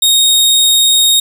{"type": "tone", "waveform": "sawtooth", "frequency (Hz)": 3729, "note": "A#7", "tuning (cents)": 0, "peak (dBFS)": -4, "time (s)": [0.02, 1.2], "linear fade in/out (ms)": 5, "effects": ["7-bit"]}